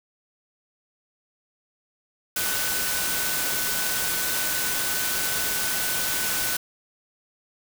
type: tone in noise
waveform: sine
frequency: 1500 Hz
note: F#6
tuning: 23 cents sharp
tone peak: -33 dBFS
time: 2.36-6.57 s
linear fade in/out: 5 ms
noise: white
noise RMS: -26 dBFS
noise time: 2.36-6.57 s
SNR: -10 dB
effects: none